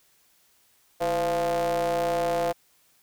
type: ring-modulated tone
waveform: square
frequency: 89.8 Hz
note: F2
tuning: 49 cents sharp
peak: -21 dBFS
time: 1-2.53 s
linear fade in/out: 20 ms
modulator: 598 Hz
effects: white hiss -63 dBFS RMS until 3.02 s